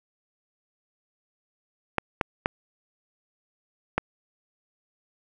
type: clicks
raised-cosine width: 0.5 ms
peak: -7 dBFS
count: 4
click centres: 1.983 / 2.212 / 2.459 / 3.98 s
effects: none